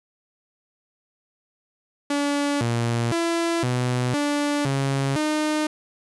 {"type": "tone with pitch steps", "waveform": "sawtooth", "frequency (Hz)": [286.8, 117.6, 336.1, 124.6, 291, 136.9, 305.5], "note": ["D4", "A#2", "E4", "B2", "D4", "C#3", "D#4"], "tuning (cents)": [-41, 16, 34, 16, -16, -21, -32], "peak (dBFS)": -17, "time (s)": [2.1, 5.67], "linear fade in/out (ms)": 5, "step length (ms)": 510, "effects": ["resampled to 24000 Hz", "9-bit"]}